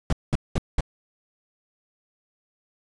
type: noise bursts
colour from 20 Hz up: brown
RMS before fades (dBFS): -20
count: 4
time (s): 0.1-0.808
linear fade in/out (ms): 2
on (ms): 27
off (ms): 200
effects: resampled to 22050 Hz

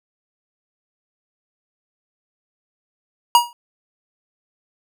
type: tone with exponential decay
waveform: square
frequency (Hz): 955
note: A#5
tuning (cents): +42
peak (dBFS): -6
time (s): 3.35-3.53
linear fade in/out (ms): 1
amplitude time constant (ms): 37
effects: none

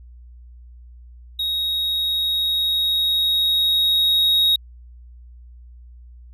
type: tone with level ramp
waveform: triangle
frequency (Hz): 3774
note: A#7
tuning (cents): +21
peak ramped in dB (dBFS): -19 to -12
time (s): 1.39-4.56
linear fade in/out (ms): 5
effects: added 60 Hz sine -40 dBFS peak until 6.33 s

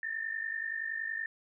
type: tone pair together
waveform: sine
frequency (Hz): 1762 / 1812.6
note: A6 / A#6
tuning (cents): +2 / -49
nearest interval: unison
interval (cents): 49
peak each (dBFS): -38 / -35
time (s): 0.03-1.26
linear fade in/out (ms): 2
effects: none

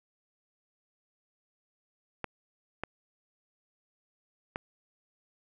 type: clicks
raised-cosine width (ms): 0.5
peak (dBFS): -18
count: 3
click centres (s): 2.243 / 2.836 / 4.559
effects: none

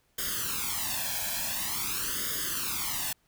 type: noise with flanger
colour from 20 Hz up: white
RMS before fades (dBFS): -32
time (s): 0.18-3.13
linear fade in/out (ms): 5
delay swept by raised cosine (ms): 0.59 to 1.24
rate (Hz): 0.47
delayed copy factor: +0.95
effects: pink hiss -70 dBFS RMS until 3.27 s

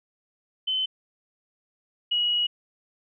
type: tone pair in turn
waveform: sine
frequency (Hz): 3053 / 2908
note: G7 / F#7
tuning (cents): -46 / -31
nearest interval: minor second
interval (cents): 85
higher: first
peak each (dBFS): -23 / -21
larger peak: second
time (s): 0.67-0.86 / 2.11-2.47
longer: second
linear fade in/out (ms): 10
effects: none

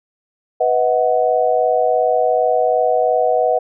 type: chord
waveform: sine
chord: B major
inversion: none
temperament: equal with one note detuned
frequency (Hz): 493.9 / 637.2 / 740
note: B4 / D#5 / F#5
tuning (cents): 0 / +41 / 0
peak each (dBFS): -17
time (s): 0.6-3.59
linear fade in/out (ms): 10
effects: none

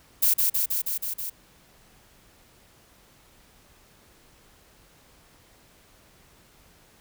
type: noise with echo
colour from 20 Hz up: violet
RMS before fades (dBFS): -20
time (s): 0.22-0.34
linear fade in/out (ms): 10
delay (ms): 160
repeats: 6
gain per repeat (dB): -2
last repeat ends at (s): 1.3
effects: pink hiss -57 dBFS RMS until 7 s

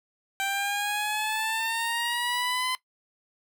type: exponential sweep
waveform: 15% pulse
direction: up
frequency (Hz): 780 to 1024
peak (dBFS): -20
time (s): 0.4-2.75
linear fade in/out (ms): 0
effects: noise-tail reverb RT60 0.1 s tail -18 dB re dry

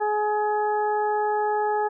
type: harmonic tone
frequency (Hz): 421.6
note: G#4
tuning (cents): +26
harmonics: 1 / 2 / 3 / 4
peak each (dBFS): -25 / -23 / -36 / -35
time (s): 0-1.89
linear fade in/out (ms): 20
effects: none

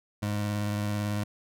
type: tone with vibrato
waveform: 25% pulse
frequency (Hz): 103.83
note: G#2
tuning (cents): 0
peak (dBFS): -24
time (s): 0.22-1.24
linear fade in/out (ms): 10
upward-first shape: square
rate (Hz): 18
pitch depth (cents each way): 15
effects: none

